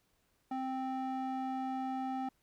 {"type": "tone with band-pass filter", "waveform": "square", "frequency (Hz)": 261.7, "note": "C4", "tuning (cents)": 0, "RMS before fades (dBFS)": -37, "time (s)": [0.51, 2.29], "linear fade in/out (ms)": 5, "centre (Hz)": 590, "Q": 7.7, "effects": ["pink hiss -75 dBFS RMS until 2.42 s"]}